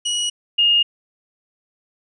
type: tone pair in turn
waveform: sawtooth / sine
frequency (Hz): 2912 / 2842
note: F#7 / F7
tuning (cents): -28 / +30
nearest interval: unison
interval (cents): 42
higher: first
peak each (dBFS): -16 / -12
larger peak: second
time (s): 0.05-0.3 / 0.58-0.83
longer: neither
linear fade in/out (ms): 10
effects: resampled to 22050 Hz